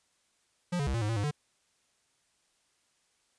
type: tone with pitch steps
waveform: square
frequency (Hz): 177 / 141.8 / 66.7 / 116.3 / 105 / 114.4 / 101.9 / 147.9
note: F3 / C#3 / C2 / A#2 / G#2 / A#2 / G#2 / D3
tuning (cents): +23 / +40 / +34 / -4 / +19 / -32 / -32 / +13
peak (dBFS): -29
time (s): 0.72-1.312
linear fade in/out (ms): 10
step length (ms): 74
effects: white hiss -72 dBFS RMS until 3.38 s + resampled to 22050 Hz